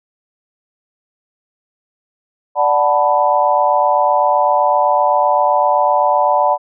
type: chord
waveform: sine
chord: B minor seventh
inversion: first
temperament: equal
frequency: 587.3 / 740 / 880 / 987.8 Hz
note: D5 / F#5 / A5 / B5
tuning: 0 / 0 / 0 / 0 cents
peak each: -16 dBFS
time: 2.55-6.58 s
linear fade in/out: 50 ms
effects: none